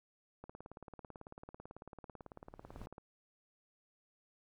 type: click train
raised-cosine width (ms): 1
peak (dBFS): -35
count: 47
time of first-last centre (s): 0.44-2.981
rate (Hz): 18.1
type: noise with exponential growth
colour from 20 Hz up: brown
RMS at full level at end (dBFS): -47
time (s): 2.21-2.86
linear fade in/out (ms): 0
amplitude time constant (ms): 140
effects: none